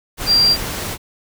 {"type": "tone in noise", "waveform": "sine", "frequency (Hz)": 4740, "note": "D8", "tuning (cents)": 15, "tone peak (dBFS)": -10, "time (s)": [0.26, 0.57], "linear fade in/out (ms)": 50, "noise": "pink", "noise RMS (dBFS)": -25, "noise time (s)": [0.17, 0.98], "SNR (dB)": 12, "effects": []}